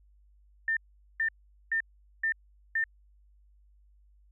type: tone bursts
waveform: sine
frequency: 1800 Hz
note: A6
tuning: 39 cents sharp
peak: -25 dBFS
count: 5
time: 0.68-2.84 s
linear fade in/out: 2 ms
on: 88 ms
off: 430 ms
effects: added 50 Hz sine -58 dBFS peak until 4.31 s